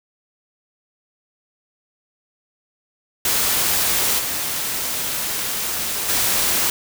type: noise with level steps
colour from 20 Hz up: white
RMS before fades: -19 / -24 / -19 dBFS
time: 3.25-6.7 s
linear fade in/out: 2 ms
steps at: 4.18 / 6.08 s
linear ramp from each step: 20 ms
effects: none